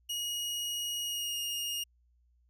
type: tone with pitch glide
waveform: sawtooth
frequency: 2887 to 2849 Hz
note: F#7 to F7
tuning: -43 to +34 cents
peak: -30 dBFS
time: 0.09-1.84 s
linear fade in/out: 10 ms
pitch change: -23 cents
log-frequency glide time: 1.02-1.4 s
effects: added 60 Hz sine -65 dBFS peak until 2.49 s